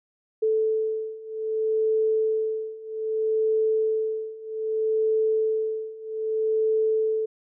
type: beating tone pair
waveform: sine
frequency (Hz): 438 / 438.63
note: A4 / A4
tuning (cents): -8 / -5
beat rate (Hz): 0.63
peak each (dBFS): -26 / -24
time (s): 0.42-7.26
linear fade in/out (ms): 10
effects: none